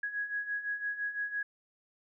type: beating tone pair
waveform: sine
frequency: 1660 / 1665.9 Hz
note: G#6 / G#6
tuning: -1 / +5 cents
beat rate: 5.9 Hz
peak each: -39 / -34 dBFS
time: 0.03-1.43 s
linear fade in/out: 5 ms
effects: none